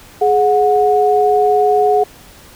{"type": "tone pair together", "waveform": "sine", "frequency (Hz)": [419.1, 730.5], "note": ["G#4", "F#5"], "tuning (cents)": [16, -22], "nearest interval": "minor seventh", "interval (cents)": 962, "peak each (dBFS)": -12, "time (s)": [0.21, 2.04], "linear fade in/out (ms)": 10, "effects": ["pink hiss -41 dBFS RMS until 2.55 s"]}